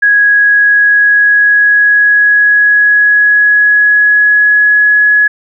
sine tone with pitch glide, 1661.2 to 1686.3 Hz, G#6 to G#6, 0 to +26 cents, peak -4 dBFS, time 0.02-5.28 s, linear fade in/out 10 ms, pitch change +26 cents, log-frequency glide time 0.26-5.11 s, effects none

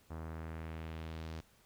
sawtooth tone with low-pass filter sweep, 80.3 Hz, E2, 45 cents flat, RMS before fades -44 dBFS, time 0.1-1.41 s, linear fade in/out 10 ms, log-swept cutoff 1200 to 5300 Hz, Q 1.3, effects pink hiss -67 dBFS RMS until 1.65 s

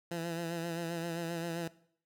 15% pulse tone with vibrato, 168.2 Hz, E3, 35 cents sharp, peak -29 dBFS, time 0.11-1.68 s, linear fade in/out 5 ms, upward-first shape sine, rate 7.6 Hz, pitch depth 41 cents each way, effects noise-tail reverb RT60 0.6 s tail -19 dB re dry

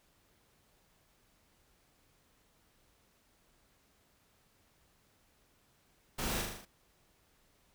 pink noise with echo, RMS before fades -37 dBFS, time 6.18-6.42 s, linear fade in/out 10 ms, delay 39 ms, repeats 6, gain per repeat -3 dB, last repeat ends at 6.654 s, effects pink hiss -70 dBFS RMS until 7.74 s

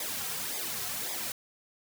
white noise with flanger, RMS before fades -35 dBFS, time 0-1.32 s, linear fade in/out 2 ms, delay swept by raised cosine 0.69 to 3.49 ms, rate 1.8 Hz, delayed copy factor -0.75, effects none

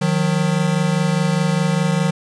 square tone pair together, 155.56 / 180.48 Hz, D#3 / F#3, 0 / -43 cents, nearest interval minor third, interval 257 cents, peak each -19 dBFS, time 0.01-2.11 s, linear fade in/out 10 ms, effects resampled to 22050 Hz + 8-bit

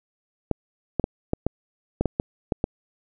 clicks, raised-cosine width 2 ms, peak -8 dBFS, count 10, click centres 0.513 / 0.997 / 1.041 / 1.334 / 1.466 / 2.01 / 2.057 / 2.199 / 2.522 / 2.641 s, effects none

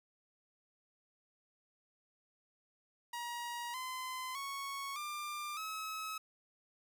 sawtooth tone with pitch steps, 952 / 1026.2 / 1106.3 / 1192.5 / 1285.5 Hz, A#5 / C6 / C#6 / D6 / E6, +36 / -34 / -4 / +26 / -44 cents, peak -36 dBFS, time 3.13-6.18 s, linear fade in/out 5 ms, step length 610 ms, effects none

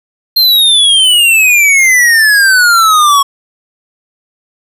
square exponential sweep, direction down, 4219 to 1100 Hz, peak -5 dBFS, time 0.36-3.23 s, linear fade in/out 10 ms, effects resampled to 32000 Hz + 7-bit

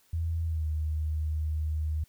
sine tone with pitch glide, 82.41 to 77.34 Hz, E2 to D#2, 0 to -10 cents, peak -27 dBFS, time 0.13-2.04 s, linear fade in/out 5 ms, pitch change -110 cents, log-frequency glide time 0.45-0.66 s, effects white hiss -65 dBFS RMS until 2.08 s

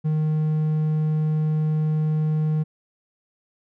triangle tone, 154.7 Hz, D#3, 10 cents flat, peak -17 dBFS, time 0.04-2.64 s, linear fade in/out 20 ms, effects none

